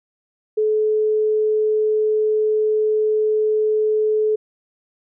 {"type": "tone", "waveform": "sine", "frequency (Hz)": 430, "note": "A4", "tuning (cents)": -40, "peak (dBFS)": -15, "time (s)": [0.57, 4.36], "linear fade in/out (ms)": 10, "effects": []}